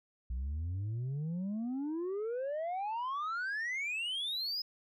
sine exponential sweep, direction up, 58.6 to 5130 Hz, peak -31 dBFS, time 0.3-4.62 s, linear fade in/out 5 ms, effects tanh soft clip ceiling -33 dBFS

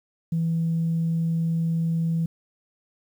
sine tone, 164.81 Hz, E3, in tune, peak -20 dBFS, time 0.32-2.26 s, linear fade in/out 5 ms, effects tanh soft clip ceiling -17 dBFS + 9-bit

